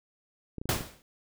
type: clicks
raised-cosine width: 3 ms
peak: -24 dBFS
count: 6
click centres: 0.583 / 0.615 / 0.656 / 0.691 / 0.764 / 0.808 s
type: noise with exponential decay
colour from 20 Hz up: pink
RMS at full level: -25 dBFS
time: 0.69-1.02 s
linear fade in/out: 1 ms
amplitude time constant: 71 ms
effects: none